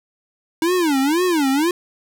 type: tone with vibrato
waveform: square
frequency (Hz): 312.4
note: D#4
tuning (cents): +7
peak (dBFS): -16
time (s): 0.62-1.71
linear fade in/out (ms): 2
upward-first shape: sine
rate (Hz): 2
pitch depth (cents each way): 280
effects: none